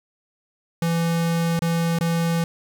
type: tone with dropouts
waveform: square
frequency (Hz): 167.4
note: E3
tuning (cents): +27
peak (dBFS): -20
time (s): 0.82-2.44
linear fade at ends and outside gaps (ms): 2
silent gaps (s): 1.592-1.62 / 1.988-2.009
effects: 8-bit